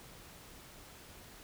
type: silence
effects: pink hiss -54 dBFS RMS until 1.43 s